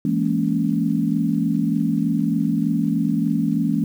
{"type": "chord", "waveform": "sine", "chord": "A# half-diminished seventh", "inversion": "second", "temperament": "just", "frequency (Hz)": [167.82, 209.8, 233.1, 279.7], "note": ["E3", "G#3", "A#3", "C#4"], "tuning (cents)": [31, 18, 0, 16], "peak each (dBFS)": -23, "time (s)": [0.05, 3.84], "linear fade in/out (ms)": 2, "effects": ["8-bit"]}